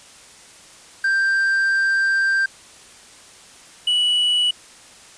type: tone pair in turn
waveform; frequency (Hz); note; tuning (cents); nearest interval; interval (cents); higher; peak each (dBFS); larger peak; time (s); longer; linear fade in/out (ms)
triangle; 1577 / 2945; G6 / F#7; +10 / -9; major seventh; 1081; second; -14; neither; 1.04-2.46 / 3.87-4.51; first; 5
effects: white hiss -45 dBFS RMS until 5.17 s + resampled to 22050 Hz